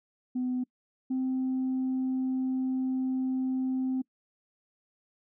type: tone pair in turn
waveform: sine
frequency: 252 / 259.8 Hz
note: B3 / C4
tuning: +35 / -12 cents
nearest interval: minor second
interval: 53 cents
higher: second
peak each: -26 / -25 dBFS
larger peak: second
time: 0.35-0.64 / 1.1-4.02 s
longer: second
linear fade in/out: 10 ms
effects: noise-tail reverb RT60 0.1 s tail -25 dB re dry + tanh soft clip ceiling -24 dBFS